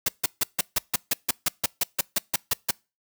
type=noise bursts; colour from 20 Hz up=white; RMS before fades=-22 dBFS; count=16; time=0.06-2.71 s; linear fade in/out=5 ms; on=25 ms; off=150 ms; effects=noise-tail reverb RT60 0.3 s tail -26 dB re dry